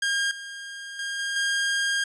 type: tone with level steps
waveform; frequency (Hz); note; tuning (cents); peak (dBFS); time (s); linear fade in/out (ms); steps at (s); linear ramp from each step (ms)
sawtooth; 1614; G#6; -50; -19 / -32 / -25 / -23 / -19; 0.02-2.04; 5; 0.31 / 0.99 / 1.19 / 1.36; 2
effects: resampled to 22050 Hz